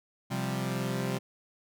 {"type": "chord", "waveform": "sawtooth", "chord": "C suspended fourth", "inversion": "none", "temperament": "equal", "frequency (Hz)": [130.81, 174.61, 196], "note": ["C3", "F3", "G3"], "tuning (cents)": [0, 0, 0], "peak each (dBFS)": [-29, -32, -30], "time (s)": [0.3, 1.19], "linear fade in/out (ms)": 20, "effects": []}